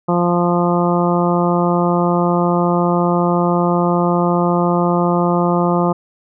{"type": "harmonic tone", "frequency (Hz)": 174.61, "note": "F3", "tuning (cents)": 0, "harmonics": [1, 2, 3, 4, 5, 6, 7], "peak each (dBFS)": [-16, -19, -21, -22, -23, -24, -24], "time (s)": [0.08, 5.93], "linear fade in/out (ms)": 10, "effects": []}